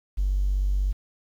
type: tone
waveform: triangle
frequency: 48.18 Hz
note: G1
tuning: 29 cents flat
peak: -17 dBFS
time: 0.17-0.93 s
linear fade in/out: 20 ms
effects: tanh soft clip ceiling -18 dBFS + 9-bit